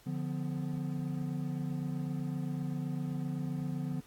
triangle chord, B diminished, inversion first, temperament equal with one note detuned, 146.83 / 174.61 / 250.8 Hz, D3 / F3 / B3, 0 / 0 / +27 cents, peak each -34 / -36 / -37 dBFS, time 0.06-4.01 s, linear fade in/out 10 ms, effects pink hiss -61 dBFS RMS until 4.06 s + AAC 64 kbps

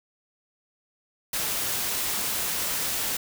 white noise, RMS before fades -28 dBFS, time 1.33-3.17 s, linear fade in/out 5 ms, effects none

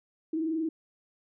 sine tone with frequency modulation, 320.8 Hz, E4, 47 cents flat, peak -27 dBFS, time 0.33-0.69 s, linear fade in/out 5 ms, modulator 21.2 Hz, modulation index 0.55, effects none

